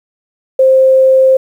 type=tone; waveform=sine; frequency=526 Hz; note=C5; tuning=9 cents sharp; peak=-4 dBFS; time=0.59-1.37 s; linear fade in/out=5 ms; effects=7-bit